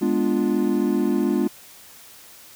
triangle chord, G# diminished seventh, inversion none, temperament equal, 207.7 / 246.9 / 293.7 / 349.2 Hz, G#3 / B3 / D4 / F4, 0 / 0 / 0 / 0 cents, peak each -22 dBFS, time 0.01-1.48 s, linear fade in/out 10 ms, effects white hiss -46 dBFS RMS until 2.55 s

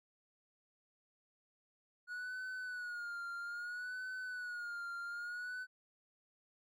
triangle tone with vibrato, 1451 Hz, F#6, 34 cents flat, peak -39 dBFS, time 2.07-5.67 s, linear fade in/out 50 ms, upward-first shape sine, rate 0.61 Hz, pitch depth 73 cents each way, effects none

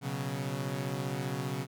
sawtooth chord, B suspended second, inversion none, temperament equal, 123.47 / 138.59 / 185 Hz, B2 / C#3 / F#3, 0 / 0 / 0 cents, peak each -34 / -31 / -36 dBFS, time 0.01-1.67 s, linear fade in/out 50 ms, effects none

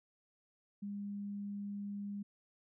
sine tone, 202.5 Hz, G#3, 43 cents flat, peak -39 dBFS, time 0.82-2.23 s, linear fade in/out 10 ms, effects none

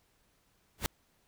pink noise with exponential growth, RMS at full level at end -25 dBFS, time 0.78-0.86 s, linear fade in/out 0 ms, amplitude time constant 17 ms, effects pink hiss -71 dBFS RMS until 1.27 s

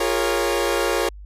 sawtooth chord, Bb minor seventh, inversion second, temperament equal with one note detuned, 349.2 / 408.2 / 466.2 / 554.4 Hz, F4 / Ab4 / Bb4 / Db5, 0 / -30 / 0 / 0 cents, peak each -21 dBFS, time 0-1.09 s, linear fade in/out 5 ms, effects added 50 Hz sine -36 dBFS peak until 1.25 s + resampled to 32000 Hz

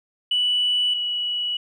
sine tone pair in turn, 2960 / 2936 Hz, F#7 / F#7, 0 / -14 cents, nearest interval unison, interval 14 cents, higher first, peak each -17 / -22 dBFS, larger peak first, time 0.31-0.94 / 0.94-1.57 s, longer neither, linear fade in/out 5 ms, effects tanh soft clip ceiling -13 dBFS

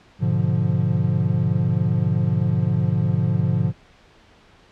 triangle chord, G# diminished seventh, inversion none, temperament equal, 103.83 / 123.47 / 146.83 / 174.61 Hz, G#2 / B2 / D3 / F3, 0 / 0 / 0 / 0 cents, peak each -21 dBFS, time 0.19-3.73 s, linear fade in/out 50 ms, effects pink hiss -52 dBFS RMS until 4.71 s + low-pass 4000 Hz 12 dB/octave

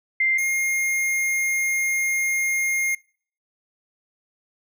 sine / square tone pair in turn, 2093 / 2130 Hz, C7 / C7, 0 / +30 cents, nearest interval unison, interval 30 cents, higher second, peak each -17 / -21 dBFS, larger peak first, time 0.2-0.38 / 0.38-2.95 s, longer second, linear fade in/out 5 ms, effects noise-tail reverb RT60 0.5 s tail -25 dB re dry

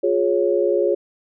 sine chord, Db major, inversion first, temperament equal with one note detuned, 354.9 / 415.3 / 554.4 Hz, F4 / Ab4 / Db5, +28 / 0 / 0 cents, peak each -20 dBFS, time 0.03-0.95 s, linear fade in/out 10 ms, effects none

